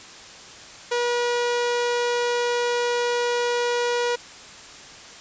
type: tone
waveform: sawtooth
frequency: 481.9 Hz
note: B4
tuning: 43 cents flat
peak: -17 dBFS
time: 0.91-4.16 s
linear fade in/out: 10 ms
effects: white hiss -42 dBFS RMS until 5.2 s + resampled to 16000 Hz